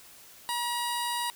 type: tone with notch filter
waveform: 15% pulse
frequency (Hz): 957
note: A#5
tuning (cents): +45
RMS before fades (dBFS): -31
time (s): 0.49-1.3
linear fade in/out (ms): 0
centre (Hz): 2300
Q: 1.3
effects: white hiss -52 dBFS RMS until 1.35 s

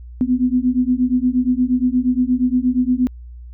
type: beating tone pair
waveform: sine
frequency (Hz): 246.9 / 255.4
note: B3 / C4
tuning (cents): 0 / -42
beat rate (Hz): 8.5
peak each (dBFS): -17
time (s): 0.21-3.07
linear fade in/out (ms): 0
effects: added 60 Hz sine -33 dBFS peak until 3.53 s

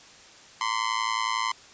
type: tone with amplitude modulation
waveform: sawtooth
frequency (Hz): 1031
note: C6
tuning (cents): -26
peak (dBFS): -17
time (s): 0.61-1.52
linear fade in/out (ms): 2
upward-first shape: sine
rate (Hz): 111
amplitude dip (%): 100
effects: white hiss -50 dBFS RMS until 1.73 s + resampled to 16000 Hz

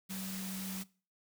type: tone in noise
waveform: sine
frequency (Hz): 190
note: F#3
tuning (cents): +46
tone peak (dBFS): -40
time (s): 0.09-0.84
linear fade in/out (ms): 20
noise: white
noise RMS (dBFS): -44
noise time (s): 0.09-0.84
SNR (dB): +1
effects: noise-tail reverb RT60 0.4 s tail -22 dB re dry

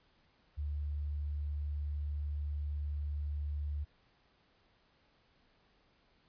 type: tone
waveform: sine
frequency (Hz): 73.42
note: D2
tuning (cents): 0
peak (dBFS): -34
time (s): 0.57-3.85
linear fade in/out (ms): 20
effects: pink hiss -70 dBFS RMS until 6.28 s + resampled to 11025 Hz

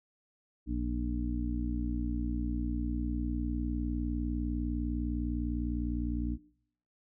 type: harmonic tone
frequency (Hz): 59.9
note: A#1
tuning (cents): +48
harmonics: 1 / 2 / 3 / 4 / 5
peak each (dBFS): -33 / -42 / -42 / -37 / -36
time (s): 0.66-6.38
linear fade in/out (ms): 50
effects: noise-tail reverb RT60 0.7 s tail -21 dB re dry

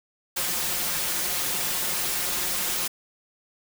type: noise with comb filter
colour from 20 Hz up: white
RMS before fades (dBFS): -27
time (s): 0.36-2.88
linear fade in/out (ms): 10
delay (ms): 5.6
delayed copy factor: +0.7
effects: none

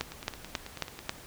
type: two click trains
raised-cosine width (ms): 0.2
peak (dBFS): -12 / -23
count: 5 / 9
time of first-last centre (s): 0.01-1.094 / 0.12-0.991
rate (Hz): 3.69 / 9.19
effects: pink hiss -49 dBFS RMS until 1.26 s

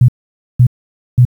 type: tone bursts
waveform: sine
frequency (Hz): 123.47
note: B2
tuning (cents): 0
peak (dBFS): -3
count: 3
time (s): 0.01-1.252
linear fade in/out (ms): 5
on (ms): 74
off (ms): 510
effects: 7-bit

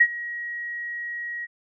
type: tone with ADSR envelope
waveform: sine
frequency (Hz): 1900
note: A#6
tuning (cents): +33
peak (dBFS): -10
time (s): 0-1.47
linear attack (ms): 10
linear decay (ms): 58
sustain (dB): -19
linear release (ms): 31
effects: none

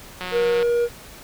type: click train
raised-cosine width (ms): 0.3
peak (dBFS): -14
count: 77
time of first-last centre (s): 0.21-0.628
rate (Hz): 182
type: tone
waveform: triangle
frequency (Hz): 475.4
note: A#4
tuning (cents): +34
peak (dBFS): -15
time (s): 0.31-0.89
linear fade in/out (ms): 50
effects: pink hiss -42 dBFS RMS until 1.23 s

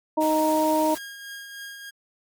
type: harmonic tone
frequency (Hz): 311.1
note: D#4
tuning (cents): 0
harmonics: 1 / 2 / 3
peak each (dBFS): -23 / -23 / -23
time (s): 0.17-0.95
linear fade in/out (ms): 10
type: noise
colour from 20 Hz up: white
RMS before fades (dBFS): -36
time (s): 0.2-0.99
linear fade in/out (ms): 20
type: tone with tremolo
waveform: sawtooth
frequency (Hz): 1626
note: G#6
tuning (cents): -37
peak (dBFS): -31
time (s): 0.95-1.91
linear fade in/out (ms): 20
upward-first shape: triangle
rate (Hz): 3.3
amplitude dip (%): 45
effects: MP3 96 kbps

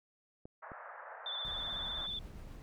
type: clicks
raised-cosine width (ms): 2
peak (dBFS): -35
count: 2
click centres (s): 0.455 / 0.718
type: band-pass noise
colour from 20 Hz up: white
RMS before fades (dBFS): -49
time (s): 0.62-2.07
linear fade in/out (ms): 10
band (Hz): 530 to 1700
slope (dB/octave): 48
type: tone with vibrato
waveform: sine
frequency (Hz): 3520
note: A7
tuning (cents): 0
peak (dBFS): -37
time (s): 1.26-2.19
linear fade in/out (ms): 2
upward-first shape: square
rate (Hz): 16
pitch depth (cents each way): 24
type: noise with tremolo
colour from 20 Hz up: brown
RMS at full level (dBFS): -47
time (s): 1.45-2.62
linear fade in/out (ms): 0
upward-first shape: sine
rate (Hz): 7.7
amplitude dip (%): 25
effects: none

